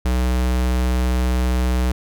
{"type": "tone", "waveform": "square", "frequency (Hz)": 62.5, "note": "B1", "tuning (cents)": 21, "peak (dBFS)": -17, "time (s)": [0.05, 1.92], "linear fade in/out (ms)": 5, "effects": []}